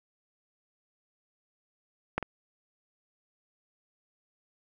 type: clicks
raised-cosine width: 0.5 ms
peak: -12 / -19 dBFS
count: 2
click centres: 2.18 / 2.227 s
effects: none